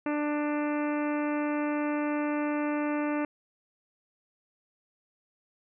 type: harmonic tone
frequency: 296.2 Hz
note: D4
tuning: 15 cents sharp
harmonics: 1 / 2 / 3 / 4 / 5 / 6 / 7 / 8 / 9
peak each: -28 / -34 / -38 / -40 / -42 / -44 / -45 / -46 / -47 dBFS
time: 0.06-3.25 s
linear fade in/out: 2 ms
effects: none